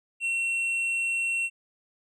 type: tone with hard clipping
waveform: sine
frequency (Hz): 2720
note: F7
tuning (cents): -46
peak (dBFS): -26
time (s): 0.2-1.5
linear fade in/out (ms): 50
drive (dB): 4
effects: none